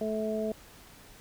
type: harmonic tone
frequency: 217.1 Hz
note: A3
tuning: 23 cents flat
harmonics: 1 / 2 / 3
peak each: -33 / -33 / -33 dBFS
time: 0.01-0.52 s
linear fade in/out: 2 ms
effects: pink hiss -53 dBFS RMS until 1.2 s